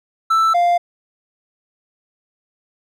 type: tone pair in turn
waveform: triangle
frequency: 1324 / 698.3 Hz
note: E6 / F5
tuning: +7 / 0 cents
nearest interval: major seventh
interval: 1107 cents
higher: first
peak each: -10 dBFS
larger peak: neither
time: 0.3-0.54 / 0.54-0.78 s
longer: neither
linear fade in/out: 10 ms
effects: none